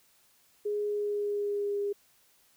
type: tone with pitch glide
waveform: sine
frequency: 415.3 to 405.6 Hz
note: G#4 to G#4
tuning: 0 to -41 cents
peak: -28 dBFS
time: 0.65-1.93 s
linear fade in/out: 10 ms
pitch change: -41 cents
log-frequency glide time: 0.87-1.79 s
effects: white hiss -65 dBFS RMS until 2.56 s